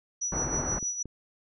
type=tone with tremolo; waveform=sine; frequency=5880 Hz; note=F#8; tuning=12 cents flat; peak=-27 dBFS; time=0.21-1.03 s; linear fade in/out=10 ms; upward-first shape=sine; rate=6.4 Hz; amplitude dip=60%
type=low-pass noise; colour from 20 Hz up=pink; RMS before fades=-33 dBFS; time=0.32-0.79 s; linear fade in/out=2 ms; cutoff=1500 Hz; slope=24 dB/octave
type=click train; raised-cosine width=3 ms; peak=-27 dBFS; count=4; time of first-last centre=0.37-1.056 s; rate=4.37 Hz
effects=none